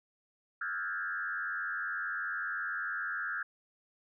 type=tone with frequency modulation; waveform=sine; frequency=1516 Hz; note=F#6; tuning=42 cents sharp; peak=-33 dBFS; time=0.61-3.43 s; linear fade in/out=5 ms; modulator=88.5 Hz; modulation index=2.1; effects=none